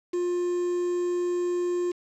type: tone with quantisation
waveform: triangle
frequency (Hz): 353.6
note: F4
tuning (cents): +22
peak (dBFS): -22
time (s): 0.13-1.92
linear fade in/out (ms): 10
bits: 7
effects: low-pass 6000 Hz 12 dB/octave